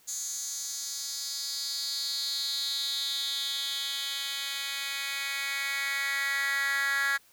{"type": "tone with high-pass filter sweep", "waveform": "10% pulse", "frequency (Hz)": 277.2, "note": "C#4", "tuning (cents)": 0, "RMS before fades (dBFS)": -32, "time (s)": [0.07, 7.18], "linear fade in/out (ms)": 20, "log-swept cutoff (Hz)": [6500, 1700], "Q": 4.5, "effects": ["white hiss -61 dBFS RMS until 7.32 s"]}